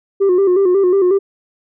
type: tone with vibrato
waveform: sine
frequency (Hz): 376.9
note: F#4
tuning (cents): +32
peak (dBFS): -7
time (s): 0.2-1.19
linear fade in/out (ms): 20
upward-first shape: square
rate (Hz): 5.5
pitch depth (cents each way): 77
effects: tanh soft clip ceiling -8 dBFS